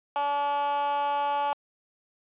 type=tone with high-pass filter; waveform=15% pulse; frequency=286.7 Hz; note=D4; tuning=42 cents flat; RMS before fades=-27 dBFS; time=0.16-1.53 s; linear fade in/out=0 ms; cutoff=780 Hz; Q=5.1; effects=resampled to 8000 Hz